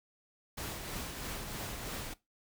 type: noise with tremolo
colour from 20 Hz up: pink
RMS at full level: -39 dBFS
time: 0.57-2.14 s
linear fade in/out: 10 ms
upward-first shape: triangle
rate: 3.1 Hz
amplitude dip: 40%
effects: noise-tail reverb RT60 0.2 s tail -19 dB re dry